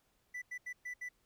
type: tone bursts at uneven times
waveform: triangle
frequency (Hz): 1982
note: B6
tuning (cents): +6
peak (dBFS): -38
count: 5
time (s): 0.34-0.42 / 0.51-0.58 / 0.66-0.73 / 0.85-0.94 / 1.01-1.09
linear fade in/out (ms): 10
effects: pink hiss -75 dBFS RMS until 1.25 s